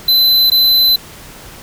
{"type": "tone with dropouts", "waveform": "square", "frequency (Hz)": 4035, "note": "B7", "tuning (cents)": 36, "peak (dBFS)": -8, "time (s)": [0.08, 0.96], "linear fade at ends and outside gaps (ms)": 5, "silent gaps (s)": [0.501, 0.517], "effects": ["pink hiss -35 dBFS RMS until 1.62 s"]}